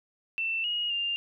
sine tone with pitch steps, 2676 / 2882 / 2799 Hz, E7 / F#7 / F7, +25 / -46 / +3 cents, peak -27 dBFS, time 0.38-1.16 s, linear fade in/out 0 ms, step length 260 ms, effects none

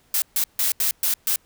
blue noise bursts at uneven times, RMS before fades -21 dBFS, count 6, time 0.14-0.22 / 0.36-0.44 / 0.59-0.72 / 0.8-0.91 / 1.03-1.14 / 1.27-1.36 s, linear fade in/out 2 ms, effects pink hiss -60 dBFS RMS until 1.45 s

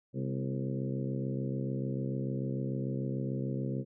harmonic tone with a mistuned harmonic, 66.8 Hz, C2, 36 cents sharp, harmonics 2 / 3 / 4 / 5 / 6 / 7 / 8, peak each -34 / -38 / -40 / -42 / -44 / -45 / -46 dBFS, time 0.13-3.85 s, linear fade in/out 50 ms, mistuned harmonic 4, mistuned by -58 cents, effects none

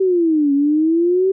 sine exponential two-way sweep, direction down then up, 388.4 to 277.3 to 388.4 Hz, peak -12 dBFS, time 0-1.32 s, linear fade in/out 10 ms, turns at 0.53 s, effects none

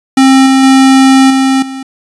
square tone with level steps, 266.1 Hz, C4, 29 cents sharp, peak -3 / -5 / -3 / -7 / -20 dBFS, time 0.17-1.83 s, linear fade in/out 5 ms, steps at 0.46 / 0.63 / 1.3 / 1.62 s, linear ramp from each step 5 ms, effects resampled to 24000 Hz

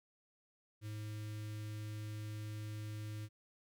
square tone with notch filter, 106.7 Hz, G#2, 47 cents sharp, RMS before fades -44 dBFS, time 0.81-3.29 s, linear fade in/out 50 ms, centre 780 Hz, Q 0.59, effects none

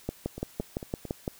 two click trains, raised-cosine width 2 ms, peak -24 / -16 dBFS, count 4 / 8, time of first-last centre 0.38-1.053 / 0.09-1.278 s, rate 4.46 / 5.89 Hz, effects white hiss -54 dBFS RMS until 1.39 s

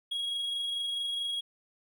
triangle tone with amplitude modulation, 3306 Hz, G#7, 9 cents flat, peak -28 dBFS, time 0.11-1.41 s, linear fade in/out 10 ms, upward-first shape sine, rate 24.6 Hz, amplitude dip 25%, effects none

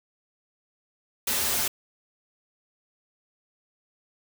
white noise with comb filter, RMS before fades -26 dBFS, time 1.27-1.68 s, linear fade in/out 5 ms, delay 6.3 ms, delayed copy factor -0.7, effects none

